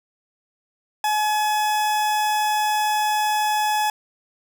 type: tone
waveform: 40% pulse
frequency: 849 Hz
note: G#5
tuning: 38 cents sharp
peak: -18 dBFS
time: 1.04-3.9 s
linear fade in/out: 2 ms
effects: none